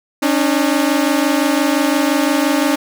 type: tone pair together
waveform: sawtooth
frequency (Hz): 276.1 / 301.9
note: C#4 / D4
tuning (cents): -7 / +48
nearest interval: major second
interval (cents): 155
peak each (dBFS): -12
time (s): 0.22-2.76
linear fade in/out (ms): 10
effects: none